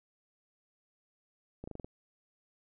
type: slowing click train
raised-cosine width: 2 ms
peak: -29 dBFS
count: 6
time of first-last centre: 1.64-1.845 s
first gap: 35 ms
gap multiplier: 1.08
effects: none